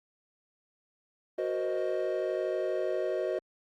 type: chord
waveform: triangle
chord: C half-diminished seventh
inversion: second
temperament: equal with one note detuned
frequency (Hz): 370 / 471 / 523.3 / 622.3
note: Gb4 / Bb4 / C5 / Eb5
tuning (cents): 0 / +18 / 0 / 0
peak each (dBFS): -31 / -35 / -33 / -31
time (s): 1.38-3.39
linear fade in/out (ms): 5
effects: Opus 32 kbps